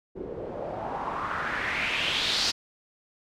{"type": "noise with low-pass filter sweep", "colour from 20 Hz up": "white", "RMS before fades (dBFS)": -30, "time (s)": [0.15, 2.52], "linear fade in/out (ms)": 20, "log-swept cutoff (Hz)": [360, 4900], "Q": 3.3, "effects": []}